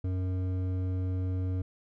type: tone with hard clipping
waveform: sine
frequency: 92.5 Hz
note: F#2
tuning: in tune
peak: -30 dBFS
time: 0.04-1.62 s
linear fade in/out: 5 ms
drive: 10 dB
effects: none